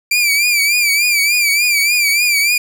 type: tone with vibrato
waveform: sawtooth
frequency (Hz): 2349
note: D7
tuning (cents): 0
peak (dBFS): -8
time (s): 0.11-2.58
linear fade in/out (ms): 5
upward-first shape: triangle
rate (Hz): 3.4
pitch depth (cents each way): 93
effects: none